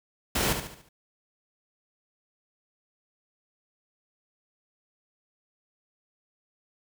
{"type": "noise with echo", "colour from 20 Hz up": "pink", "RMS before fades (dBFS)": -26, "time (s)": [0.35, 0.53], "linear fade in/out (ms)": 5, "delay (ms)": 72, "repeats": 5, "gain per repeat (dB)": -7, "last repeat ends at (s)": 0.89, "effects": []}